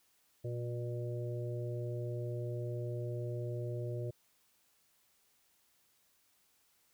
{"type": "harmonic tone", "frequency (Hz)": 120, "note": "B2", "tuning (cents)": -49, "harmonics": [1, 3, 4, 5], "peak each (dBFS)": [-37, -43, -47, -46], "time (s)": [0.44, 4.11], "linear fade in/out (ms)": 10, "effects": ["white hiss -72 dBFS RMS until 6.93 s"]}